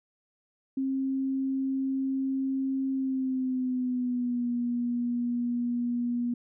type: tone with pitch glide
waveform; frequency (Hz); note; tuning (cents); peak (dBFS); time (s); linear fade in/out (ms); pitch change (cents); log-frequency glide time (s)
sine; 267.3 to 240.9; C4 to B3; +37 to -43; -26; 0.77-6.34; 5; -180; 2.92-4.49
effects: none